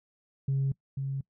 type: tone pair in turn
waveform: sine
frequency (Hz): 136.3 / 136.3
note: C#3 / C#3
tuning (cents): -29 / -29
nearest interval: unison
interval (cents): 0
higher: neither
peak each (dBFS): -23 / -29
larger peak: first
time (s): 0.48-0.72 / 0.97-1.21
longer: neither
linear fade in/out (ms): 5
effects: noise-tail reverb RT60 0.1 s tail -23 dB re dry + tanh soft clip ceiling -22 dBFS